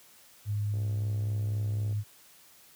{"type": "tone with pitch glide", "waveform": "sine", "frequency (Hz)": [103.83, 104.43], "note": ["G#2", "G#2"], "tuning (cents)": [0, 10], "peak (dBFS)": -27, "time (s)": [0.45, 2.04], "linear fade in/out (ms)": 50, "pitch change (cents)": 10, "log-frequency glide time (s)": [0.68, 1.3]}
{"type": "click train", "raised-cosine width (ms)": 2, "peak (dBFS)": -35, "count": 77, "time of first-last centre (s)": [0.74, 1.926], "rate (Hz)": 64.1}
{"effects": ["white hiss -57 dBFS RMS until 2.75 s", "high-pass 60 Hz 12 dB/octave"]}